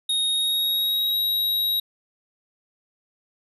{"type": "tone with pitch glide", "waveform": "square", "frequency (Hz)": [3733, 3825], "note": ["A#7", "A#7"], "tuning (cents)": [2, 44], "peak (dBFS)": -21, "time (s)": [0.09, 1.8], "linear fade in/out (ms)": 5, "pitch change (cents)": 42, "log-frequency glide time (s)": [0.28, 1.16], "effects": []}